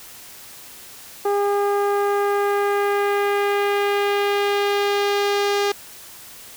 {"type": "tone with low-pass filter sweep", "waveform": "sawtooth", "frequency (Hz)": 405.4, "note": "G#4", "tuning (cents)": -42, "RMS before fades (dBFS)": -20, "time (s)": [1.25, 5.72], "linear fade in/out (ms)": 5, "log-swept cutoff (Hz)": [980, 5400], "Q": 1.2, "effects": ["white hiss -41 dBFS RMS until 6.56 s"]}